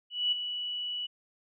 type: tone with ADSR envelope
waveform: sine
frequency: 2948 Hz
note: F#7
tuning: 7 cents flat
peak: -23 dBFS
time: 0.1-1.07 s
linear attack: 220 ms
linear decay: 12 ms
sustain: -9 dB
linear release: 16 ms
effects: none